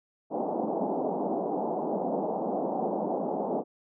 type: band-pass noise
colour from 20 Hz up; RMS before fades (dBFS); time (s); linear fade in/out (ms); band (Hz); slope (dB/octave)
white; -30; 0.3-3.64; 50; 180 to 830; 48
effects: none